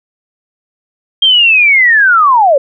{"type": "linear sweep", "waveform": "sine", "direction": "down", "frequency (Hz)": [3214, 523], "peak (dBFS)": -4, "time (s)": [1.22, 2.58], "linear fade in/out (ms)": 5, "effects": []}